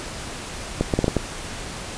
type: clicks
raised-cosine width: 2 ms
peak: -5 dBFS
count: 6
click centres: 0.81 / 0.938 / 0.99 / 1.043 / 1.081 / 1.167 s
effects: pink hiss -33 dBFS RMS until 1.97 s + resampled to 22050 Hz